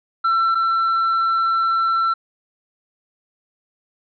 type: tone pair in turn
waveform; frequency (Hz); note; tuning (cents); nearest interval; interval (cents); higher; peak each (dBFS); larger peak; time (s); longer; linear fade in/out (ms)
triangle; 1344 / 1344; E6 / E6; +33 / +33; unison; 0; neither; -13 / -14; first; 0.24-0.55 / 0.55-2.14; second; 10
effects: resampled to 11025 Hz